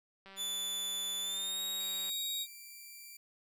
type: click train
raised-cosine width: 0.3 ms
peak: -37 dBFS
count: 357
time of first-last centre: 0.26-2.095 s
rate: 194 Hz
type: tone with pitch glide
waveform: sawtooth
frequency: 3483 to 3776 Hz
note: A7 to A#7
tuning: -18 to +22 cents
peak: -32 dBFS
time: 0.36-2.47 s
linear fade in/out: 50 ms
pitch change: +140 cents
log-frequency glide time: 1.21-1.61 s
type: tone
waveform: 5% pulse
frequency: 2349 Hz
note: D7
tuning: in tune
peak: -39 dBFS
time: 1.8-3.17 s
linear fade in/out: 5 ms
effects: none